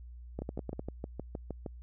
two click trains, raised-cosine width 2 ms, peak -23 / -24 dBFS, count 5 / 9, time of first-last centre 0.39-0.794 / 0.42-1.662 s, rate 9.9 / 6.44 Hz, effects added 60 Hz sine -45 dBFS peak until 1.82 s

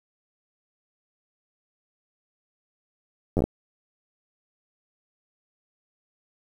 slowing click train, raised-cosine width 2 ms, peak -10 dBFS, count 6, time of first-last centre 3.37-3.44 s, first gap 10 ms, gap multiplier 1.17, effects 8-bit

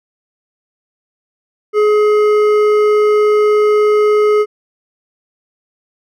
sine tone with hard clipping, 421.7 Hz, G#4, 26 cents sharp, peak -10 dBFS, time 1.73-4.46 s, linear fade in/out 50 ms, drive 9 dB, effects none

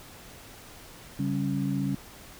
sine tone cluster, 139.3 / 194.9 / 275.9 Hz, C#3 / G3 / C#4, +9 / -10 / -8 cents, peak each -30 dBFS, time 1.19-1.95 s, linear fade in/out 5 ms, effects pink hiss -48 dBFS RMS until 2.39 s

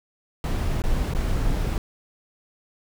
brown noise with dropouts, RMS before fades -23 dBFS, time 0.44-1.78 s, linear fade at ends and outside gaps 1 ms, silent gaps 0.82-0.838 / 1.137-1.149 s, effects none

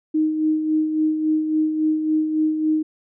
sine tone with tremolo, 311.1 Hz, D#4, in tune, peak -15 dBFS, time 0.14-2.83 s, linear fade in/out 10 ms, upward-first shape sine, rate 3.6 Hz, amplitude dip 50%, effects none

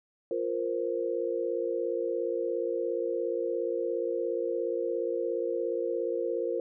sine chord, F suspended fourth, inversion none, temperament equal, 349.2 / 466.2 / 523.3 Hz, F4 / Bb4 / C5, 0 / 0 / 0 cents, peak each -33 / -31 / -33 dBFS, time 0.31-6.6 s, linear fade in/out 2 ms, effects none

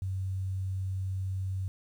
sine tone with quantisation, 94.9 Hz, F#2, 44 cents sharp, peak -30 dBFS, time 0.02-1.68 s, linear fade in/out 0 ms, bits 10, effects none

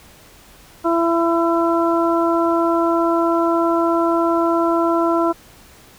harmonic tone, 335.4 Hz, E4, 30 cents sharp, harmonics 1 / 2 / 3 / 4, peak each -17 / -20 / -22 / -23 dBFS, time 0.84-5.33 s, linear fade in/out 20 ms, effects pink hiss -46 dBFS RMS until 5.98 s

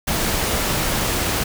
pink noise, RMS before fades -21 dBFS, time 0.07-1.44 s, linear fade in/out 10 ms, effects none

